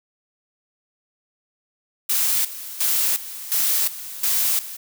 blue noise with tremolo, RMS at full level -20 dBFS, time 2.09-4.77 s, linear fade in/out 10 ms, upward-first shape square, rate 1.4 Hz, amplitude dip 80%, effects none

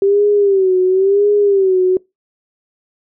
sine tone with vibrato, 390 Hz, G4, 9 cents flat, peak -9 dBFS, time 0.02-1.97 s, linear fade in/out 2 ms, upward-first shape sine, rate 0.96 Hz, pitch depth 100 cents each way, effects noise-tail reverb RT60 0.2 s tail -24 dB re dry

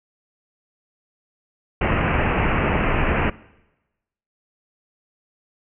pink low-pass noise, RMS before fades -20 dBFS, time 1.81-3.3 s, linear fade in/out 5 ms, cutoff 2800 Hz, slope 96 dB/octave, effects noise-tail reverb RT60 1.0 s tail -21 dB re dry

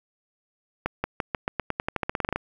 accelerating click train, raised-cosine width 0.5 ms, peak -10 dBFS, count 18, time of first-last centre 0.86-2.36 s, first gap 180 ms, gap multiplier 0.9, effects 8-bit

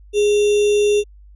sine tone with sample-and-hold, 414 Hz, G#4, 5 cents flat, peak -12 dBFS, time 0.13-1.04 s, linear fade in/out 50 ms, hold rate 3150 Hz, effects added 50 Hz sine -41 dBFS peak until 1.35 s + resampled to 22050 Hz

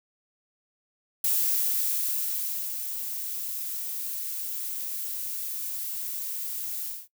violet noise with ADSR envelope, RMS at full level -24 dBFS, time 1.24-7.08 s, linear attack 5 ms, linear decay 1500 ms, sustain -9 dB, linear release 220 ms, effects noise-tail reverb RT60 0.1 s tail -19 dB re dry

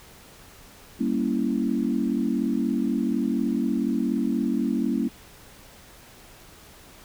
sine chord, G diminished seventh, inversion none, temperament equal, 196 / 233.1 / 277.2 / 329.6 Hz, G3 / Bb3 / Db4 / Fb4, 0 / 0 / 0 / 0 cents, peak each -29 / -25 / -27 / -30 dBFS, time 0.99-5.09 s, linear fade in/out 20 ms, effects pink hiss -49 dBFS RMS until 7.04 s

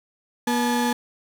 35% pulse tone pair together, 241.3 / 860 Hz, B3 / A5, -40 / -40 cents, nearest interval octave + minor seventh, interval 2200 cents, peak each -20 / -23 dBFS, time 0.47-0.93 s, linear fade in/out 5 ms, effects none

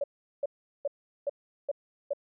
sine tone bursts, 568 Hz, C#5, 42 cents sharp, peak -26 dBFS, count 6, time 0.01-2.134 s, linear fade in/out 5 ms, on 29 ms, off 390 ms, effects none

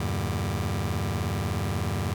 sawtooth chord, E half-diminished seventh, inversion none, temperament just, 82.41 / 98.89 / 118.67 / 148.33 Hz, E2 / G2 / Bb2 / D3, 0 / +16 / +31 / +18 cents, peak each -27 / -25 / -30 / -31 dBFS, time 0-2.14 s, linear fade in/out 5 ms, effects none

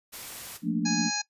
white noise, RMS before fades -40 dBFS, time 0.12-0.58 s, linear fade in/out 20 ms
white noise with exponential decay, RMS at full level -46 dBFS, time 0.55-0.76 s, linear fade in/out 5 ms, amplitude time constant 44 ms
sine chord, Bb major seventh, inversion second, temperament equal, 174.61 / 220 / 233.1 / 293.7 Hz, F3 / A3 / Bb3 / D4, 0 / 0 / 0 / 0 cents, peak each -30 dBFS, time 0.62-1.11 s, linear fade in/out 50 ms
harmonic tone, 830.6 Hz, G#5, in tune, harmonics 1 / 2 / 3 / 5 / 6 / 7 / 8, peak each -36 / -35 / -38 / -32 / -38 / -37 / -33 dBFS, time 0.85-1.22 s, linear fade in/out 10 ms
effects noise-tail reverb RT60 0.1 s tail -18 dB re dry + resampled to 32000 Hz

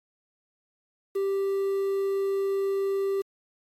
triangle tone with quantisation, 392 Hz, G4, in tune, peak -22 dBFS, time 1.15-3.22 s, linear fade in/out 10 ms, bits 8, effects AAC 48 kbps

